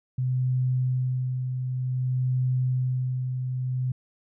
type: tone with tremolo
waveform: sine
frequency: 127.7 Hz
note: C3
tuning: 42 cents flat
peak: -21 dBFS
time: 0.18-3.92 s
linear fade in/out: 5 ms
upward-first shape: sine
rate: 0.54 Hz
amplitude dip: 45%
effects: none